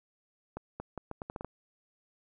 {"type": "accelerating click train", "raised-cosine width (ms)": 1, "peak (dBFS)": -24, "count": 9, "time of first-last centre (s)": [0.57, 1.446], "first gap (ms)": 230, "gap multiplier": 0.77, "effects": []}